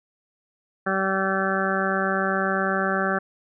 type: harmonic tone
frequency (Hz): 192.2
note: G3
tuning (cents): -34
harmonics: 1 / 2 / 3 / 4 / 6 / 7 / 8 / 9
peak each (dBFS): -28 / -29 / -29 / -30 / -31 / -29 / -28 / -31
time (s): 0.86-3.19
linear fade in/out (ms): 10
effects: none